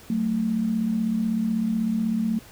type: tone pair together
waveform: sine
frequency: 187.9 / 224 Hz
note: F#3 / A3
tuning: +27 / +31 cents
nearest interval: minor third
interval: 304 cents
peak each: -28 / -22 dBFS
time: 0.1-2.39 s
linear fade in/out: 2 ms
effects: pink hiss -48 dBFS RMS until 2.51 s